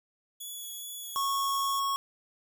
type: tone with vibrato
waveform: 5% pulse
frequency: 3391 Hz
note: G#7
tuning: 35 cents sharp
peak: -31 dBFS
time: 0.4-1.8 s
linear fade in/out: 10 ms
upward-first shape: sine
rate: 2.4 Hz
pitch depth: 10 cents each way
type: tone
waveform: square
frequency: 1101 Hz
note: C#6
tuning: 12 cents flat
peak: -28 dBFS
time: 1.16-1.96 s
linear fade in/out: 0 ms
effects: none